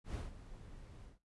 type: noise with ADSR envelope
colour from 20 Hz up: brown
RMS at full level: -39 dBFS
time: 0.04-1.19 s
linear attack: 100 ms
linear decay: 170 ms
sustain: -14 dB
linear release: 150 ms
effects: noise-tail reverb RT60 0.2 s tail -17 dB re dry + resampled to 24000 Hz